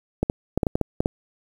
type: clicks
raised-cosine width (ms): 2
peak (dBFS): -7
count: 9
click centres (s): 0.23 / 0.299 / 0.576 / 0.632 / 0.668 / 0.755 / 0.813 / 1.005 / 1.059
effects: 7-bit